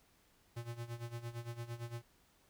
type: tone with tremolo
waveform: square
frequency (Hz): 118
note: A#2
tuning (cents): +22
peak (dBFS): -40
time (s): 0.56-2.02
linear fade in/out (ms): 10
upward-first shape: sine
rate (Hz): 8.8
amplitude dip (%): 80
effects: pink hiss -70 dBFS RMS until 2.49 s